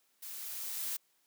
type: noise with level ramp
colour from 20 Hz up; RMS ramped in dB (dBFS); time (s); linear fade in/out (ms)
blue; -45 to -36; 0.22-0.97; 10
effects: white hiss -73 dBFS RMS until 1.26 s + high-pass 150 Hz 12 dB/octave